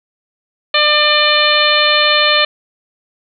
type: harmonic tone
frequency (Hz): 598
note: D5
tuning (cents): +31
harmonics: 1 / 2 / 3 / 4 / 5 / 6 / 7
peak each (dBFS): -17 / -17 / -17 / -17 / -17 / -17 / -17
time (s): 0.74-2.45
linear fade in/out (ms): 5
effects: none